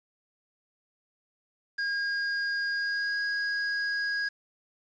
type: tone with pitch glide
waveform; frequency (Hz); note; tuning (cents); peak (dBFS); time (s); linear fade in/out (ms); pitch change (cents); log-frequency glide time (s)
square; 1626 to 1645.8; G#6 to G#6; -37 to -16; -28; 1.78-4.29; 10; +21; 2.71-3.21
effects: resampled to 16000 Hz + 9-bit